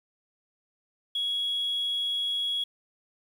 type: tone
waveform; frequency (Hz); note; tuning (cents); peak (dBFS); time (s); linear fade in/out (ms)
sine; 3333; G#7; +5; -25; 1.15-2.64; 5
effects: tanh soft clip ceiling -22 dBFS + 9-bit